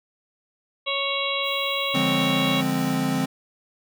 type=harmonic tone; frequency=554.4 Hz; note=C#5; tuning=in tune; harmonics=1 / 2 / 4 / 5 / 6 / 7; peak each=-30 / -30 / -30 / -30 / -30 / -30 dBFS; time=0.86-2.62 s; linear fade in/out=20 ms
type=noise; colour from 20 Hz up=violet; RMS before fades=-45 dBFS; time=1.42-2.98 s; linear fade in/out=50 ms
type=chord; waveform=square; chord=D half-diminished seventh; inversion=none; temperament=equal; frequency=146.83 / 174.61 / 207.7 / 261.6 Hz; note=D3 / F3 / Ab3 / C4; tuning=0 / 0 / 0 / 0 cents; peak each=-30 / -29 / -30 / -25 dBFS; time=1.94-3.26 s; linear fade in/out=10 ms
effects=none